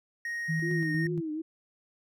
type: tone with pitch glide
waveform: triangle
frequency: 1871 to 1848.4 Hz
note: A#6 to A#6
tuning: +6 to -15 cents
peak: -30 dBFS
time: 0.25-1.07 s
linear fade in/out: 2 ms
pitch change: -21 cents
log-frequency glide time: 0.65-0.95 s
type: tone with tremolo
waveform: sine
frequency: 160 Hz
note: D#3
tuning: 49 cents sharp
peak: -27 dBFS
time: 0.48-1.21 s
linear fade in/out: 20 ms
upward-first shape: square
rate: 4.3 Hz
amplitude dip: 35%
type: tone with vibrato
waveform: sine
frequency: 329.6 Hz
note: E4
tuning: in tune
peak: -31 dBFS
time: 0.62-1.42 s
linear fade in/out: 10 ms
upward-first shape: triangle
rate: 2.5 Hz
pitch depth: 160 cents each way
effects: none